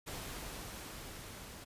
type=noise with level ramp; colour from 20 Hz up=pink; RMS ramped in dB=-43 to -50 dBFS; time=0.06-1.65 s; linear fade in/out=20 ms; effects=resampled to 32000 Hz